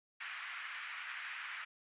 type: band-pass noise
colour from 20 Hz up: white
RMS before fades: -45 dBFS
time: 0.2-1.65 s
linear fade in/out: 10 ms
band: 1300 to 2400 Hz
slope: 24 dB/octave
effects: resampled to 8000 Hz